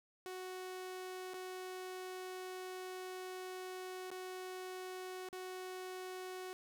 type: tone with dropouts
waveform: sawtooth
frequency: 370 Hz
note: F#4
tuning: in tune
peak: -40 dBFS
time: 0.26-6.53 s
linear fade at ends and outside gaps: 0 ms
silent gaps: 1.335-1.342 / 4.104-4.115 / 5.288-5.329 s
effects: none